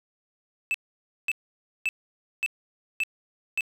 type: tone bursts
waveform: triangle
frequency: 2629 Hz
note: E7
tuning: 5 cents flat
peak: -21 dBFS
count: 6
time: 0.71-3.608 s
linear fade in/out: 0 ms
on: 33 ms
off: 540 ms
effects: none